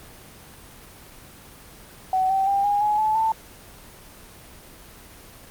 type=tone with pitch steps; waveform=sine; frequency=752 / 773.1 / 794.9 / 817.2 / 840.2 / 863.8 / 888.1 Hz; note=F#5 / G5 / G5 / G#5 / G#5 / A5 / A5; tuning=+28 / -24 / +24 / -28 / +20 / -32 / +16 cents; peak=-18 dBFS; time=2.13-3.32 s; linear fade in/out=2 ms; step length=170 ms; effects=pink hiss -45 dBFS RMS until 5.5 s + Opus 24 kbps